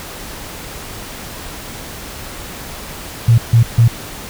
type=tone bursts; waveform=sine; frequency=116.2 Hz; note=A#2; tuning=5 cents flat; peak=-5 dBFS; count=3; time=3.28-3.88 s; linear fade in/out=5 ms; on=100 ms; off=150 ms; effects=pink hiss -30 dBFS RMS until 4.29 s